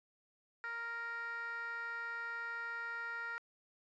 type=tone with band-pass filter; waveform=15% pulse; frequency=466.2 Hz; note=A#4; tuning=in tune; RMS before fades=-42 dBFS; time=0.64-3.38 s; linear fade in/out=0 ms; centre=1600 Hz; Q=6.1; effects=resampled to 16000 Hz